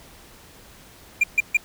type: tone bursts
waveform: triangle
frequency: 2394 Hz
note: D7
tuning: 33 cents sharp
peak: -12 dBFS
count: 3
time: 1.21-1.571 s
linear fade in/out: 5 ms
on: 27 ms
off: 140 ms
effects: pink hiss -48 dBFS RMS until 1.64 s